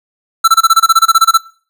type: tone bursts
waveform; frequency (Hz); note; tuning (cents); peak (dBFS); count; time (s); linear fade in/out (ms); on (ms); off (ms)
square; 1335; E6; +22; -4; 15; 0.44-1.376; 10; 40; 24
effects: noise-tail reverb RT60 0.4 s tail -20 dB re dry